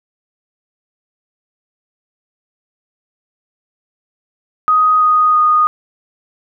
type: tone with pitch steps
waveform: sine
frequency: 1251 / 1242.4 / 1233.8 Hz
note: D#6 / D#6 / D#6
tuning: +9 / -3 / -15 cents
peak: -8 dBFS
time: 4.68-5.67 s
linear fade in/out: 0 ms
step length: 330 ms
effects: none

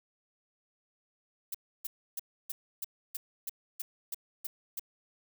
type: noise bursts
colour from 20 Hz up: violet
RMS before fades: -36 dBFS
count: 11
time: 1.52-4.795 s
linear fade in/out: 5 ms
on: 25 ms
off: 300 ms
effects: none

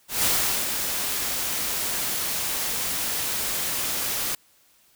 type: noise with ADSR envelope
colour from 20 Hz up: white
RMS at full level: -21 dBFS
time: 0.08-4.35 s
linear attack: 160 ms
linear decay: 410 ms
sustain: -6 dB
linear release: 3 ms
effects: white hiss -60 dBFS RMS until 4.95 s

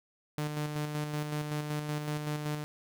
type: tone with tremolo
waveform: sawtooth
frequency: 149.8 Hz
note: D3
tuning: 35 cents sharp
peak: -27 dBFS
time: 0.38-2.64 s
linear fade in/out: 0 ms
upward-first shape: square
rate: 5.3 Hz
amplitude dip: 40%
effects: none

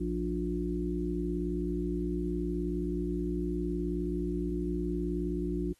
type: harmonic tone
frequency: 59.2 Hz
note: A#1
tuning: 27 cents sharp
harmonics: 1 / 3 / 5 / 6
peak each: -35 / -35 / -35 / -35 dBFS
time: 0-5.73 s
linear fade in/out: 10 ms
effects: white hiss -68 dBFS RMS until 5.79 s + AAC 32 kbps

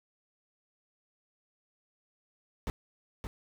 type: noise with echo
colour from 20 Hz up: brown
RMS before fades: -33 dBFS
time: 2.67-2.7 s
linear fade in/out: 0 ms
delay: 570 ms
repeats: 1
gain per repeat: -5 dB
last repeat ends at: 3.27 s
effects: none

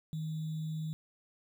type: tone with sample-and-hold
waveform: sine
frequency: 157.4 Hz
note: D#3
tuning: 20 cents sharp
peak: -34 dBFS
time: 0.13-0.93 s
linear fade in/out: 0 ms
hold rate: 3675 Hz
effects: none

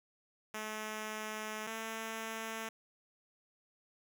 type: tone pair in turn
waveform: 5% pulse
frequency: 215.7 / 223.2 Hz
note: A3 / A3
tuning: -34 / +25 cents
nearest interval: minor second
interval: 59 cents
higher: second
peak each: -28 dBFS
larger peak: neither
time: 0.54-1.67 / 1.67-2.69 s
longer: first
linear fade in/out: 5 ms
effects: none

